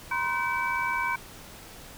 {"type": "tone cluster", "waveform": "sine", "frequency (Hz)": [958, 1038, 1528, 2295], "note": ["A#5", "C6", "G6", "D7"], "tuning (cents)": [47, -14, -45, -40], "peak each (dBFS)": -31, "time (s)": [0.11, 1.16], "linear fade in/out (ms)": 5, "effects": ["pink hiss -46 dBFS RMS until 1.97 s"]}